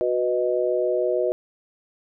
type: chord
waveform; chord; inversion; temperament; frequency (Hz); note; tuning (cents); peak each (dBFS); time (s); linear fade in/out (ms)
sine; B major; second; equal with one note detuned; 367.2 / 493.9 / 622.3; F#4 / B4 / D#5; -13 / 0 / 0; -24; 0.01-1.32; 0
effects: none